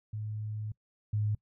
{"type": "tone pair in turn", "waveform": "sine", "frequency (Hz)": [107.1, 105.56], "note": ["A2", "G#2"], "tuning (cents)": [-46, 29], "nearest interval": "unison", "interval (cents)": 25, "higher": "first", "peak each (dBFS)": [-34, -27], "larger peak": "second", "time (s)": [[0.13, 0.72], [1.13, 1.35]], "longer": "first", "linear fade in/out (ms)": 5, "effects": ["noise-tail reverb RT60 0.1 s tail -23 dB re dry"]}